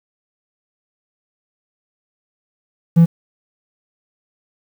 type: tone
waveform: triangle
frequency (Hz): 167.4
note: E3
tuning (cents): +27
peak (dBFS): -3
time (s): 2.96-3.06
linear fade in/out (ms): 20
effects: tanh soft clip ceiling 0 dBFS + 7-bit